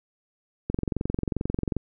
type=click train; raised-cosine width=3 ms; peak=-13 dBFS; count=25; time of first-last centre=0.7-1.767 s; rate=22.5 Hz; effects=none

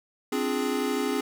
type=chord; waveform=square; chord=D half-diminished seventh; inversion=third; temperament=equal; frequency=261.6 / 293.7 / 349.2 / 415.3 Hz; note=C4 / D4 / F4 / Ab4; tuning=0 / 0 / 0 / 0 cents; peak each=-30 / -33 / -35 / -30 dBFS; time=0.32-1.21 s; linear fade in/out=5 ms; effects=none

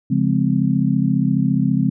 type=chord; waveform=sine; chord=Db major seventh; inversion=none; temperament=just; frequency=138.59 / 173.24 / 207.9 / 259.9 Hz; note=Db3 / F3 / Ab3 / C4; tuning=0 / -14 / +2 / -11 cents; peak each=-20 dBFS; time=0.1-1.9 s; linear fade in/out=10 ms; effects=none

